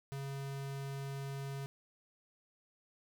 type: tone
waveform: square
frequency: 137.8 Hz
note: C#3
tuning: 10 cents flat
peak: -40 dBFS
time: 0.12-1.66 s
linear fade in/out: 0 ms
effects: none